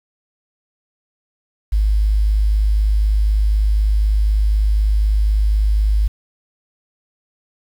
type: tone with quantisation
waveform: sine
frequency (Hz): 52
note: G#1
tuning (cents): +3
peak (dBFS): -12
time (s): 1.72-6.08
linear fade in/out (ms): 10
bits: 7
effects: none